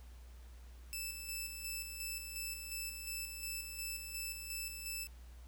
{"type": "tone with tremolo", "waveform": "10% pulse", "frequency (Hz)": 2637, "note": "E7", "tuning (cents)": 0, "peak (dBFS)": -31, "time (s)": [0.93, 5.07], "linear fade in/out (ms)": 0, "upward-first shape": "square", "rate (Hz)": 2.8, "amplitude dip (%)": 45, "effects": ["added 60 Hz sine -51 dBFS peak until 5.47 s", "pink hiss -65 dBFS RMS until 5.47 s"]}